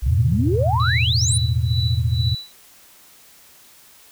sine exponential sweep, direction up, 55 to 10250 Hz, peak -19 dBFS, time 0.02-1.38 s, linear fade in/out 10 ms
sine chord, E suspended fourth, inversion none, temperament equal with one note detuned, 82.41 / 108.99 / 123.47 Hz, E2 / A2 / B2, 0 / -16 / 0 cents, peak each -21 dBFS, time 0.06-2.35 s, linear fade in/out 10 ms
sine tone with tremolo, 3951 Hz, B7, in tune, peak -24 dBFS, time 0.8-2.52 s, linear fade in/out 0 ms, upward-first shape sine, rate 2.2 Hz, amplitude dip 95%
effects tanh soft clip ceiling -3 dBFS + white hiss -49 dBFS RMS until 4.11 s

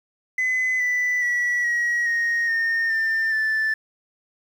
sine tone with pitch steps, 2025 / 1984.5 / 1944.8 / 1905.8 / 1867.7 / 1830.3 / 1793.7 / 1757.8 Hz, B6 / B6 / B6 / A#6 / A#6 / A#6 / A6 / A6, +43 / +8 / -27 / +38 / +3 / -32 / +33 / -2 cents, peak -17 dBFS, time 0.38-3.74 s, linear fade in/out 5 ms, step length 420 ms, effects tanh soft clip ceiling -18 dBFS + 8-bit

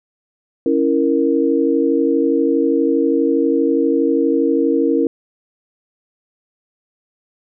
sine chord, A# diminished, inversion first, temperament equal, 277.2 / 329.6 / 466.2 Hz, C#4 / E4 / A#4, 0 / 0 / 0 cents, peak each -17 dBFS, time 0.66-5.07 s, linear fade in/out 2 ms, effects none

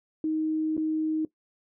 sine tone with dropouts, 313.4 Hz, D#4, 13 cents sharp, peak -24 dBFS, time 0.24-1.25 s, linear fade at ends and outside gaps 2 ms, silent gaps 0.768-0.777 s, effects noise-tail reverb RT60 0.1 s tail -18 dB re dry

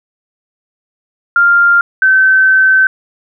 sine tone pair in turn, 1396.9 / 1536.4 Hz, F6 / G6, 0 / -35 cents, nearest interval major second, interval 165 cents, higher second, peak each -5 dBFS, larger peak neither, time 1.36-1.81 / 2.02-2.87 s, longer second, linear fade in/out 2 ms, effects none

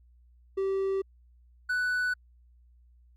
triangle tone pair in turn, 387.4 / 1487.3 Hz, G4 / F#6, -20 / +9 cents, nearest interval octave + major seventh, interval 2329 cents, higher second, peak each -24 dBFS, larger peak neither, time 0.57-1.02 / 1.69-2.14 s, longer neither, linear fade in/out 10 ms, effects added 60 Hz sine -56 dBFS peak until 3.16 s + Opus 48 kbps

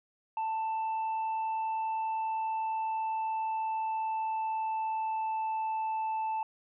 triangle tone with pitch glide, 885 to 879.9 Hz, A5 to A5, +10 to 0 cents, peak -28 dBFS, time 0.37-6.43 s, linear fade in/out 2 ms, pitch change -10 cents, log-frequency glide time 1.98-5.75 s, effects resampled to 8000 Hz

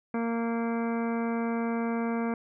harmonic tone, 231.2 Hz, A#3, 14 cents flat, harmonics 1 / 2 / 3 / 4 / 5 / 6 / 7 / 9 / 10, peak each -28 / -34 / -38 / -40 / -42 / -44 / -45 / -47 / -48 dBFS, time 0.14-2.34 s, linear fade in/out 2 ms, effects none

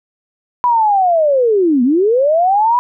sine linear two-way sweep, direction down then up, 994 to 234.2 to 994 Hz, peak -9 dBFS, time 0.64-2.79 s, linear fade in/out 0 ms, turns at 1.83 s, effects none

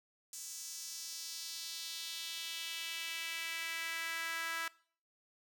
sawtooth tone with high-pass filter sweep, 329.6 Hz, E4, in tune, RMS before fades -42 dBFS, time 0.33-4.68 s, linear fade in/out 2 ms, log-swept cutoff 6900 to 1500 Hz, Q 2.1, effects noise-tail reverb RT60 0.5 s tail -21 dB re dry

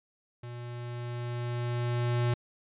square tone with level ramp, 120.5 Hz, B2, 42 cents flat, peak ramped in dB -40 to -25 dBFS, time 0.43-2.34 s, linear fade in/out 5 ms, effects resampled to 8000 Hz

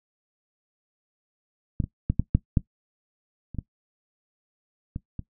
clicks, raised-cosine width 5 ms, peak -12 / -17 / -10 / -9 / -6 / -7 / -25 / -17 / -19 / -20 dBFS, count 10, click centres 1.802 / 1.84 / 2.1 / 2.196 / 2.35 / 2.572 / 3.547 / 3.587 / 4.961 / 5.193 s, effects noise-tail reverb RT60 0.1 s tail -17 dB re dry

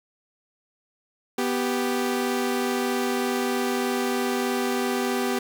sawtooth tone pair together, 246.8 / 391.8 Hz, B3 / G4, -1 / -1 cents, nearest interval minor sixth, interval 800 cents, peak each -22 dBFS, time 1.38-5.39 s, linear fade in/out 5 ms, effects 8-bit

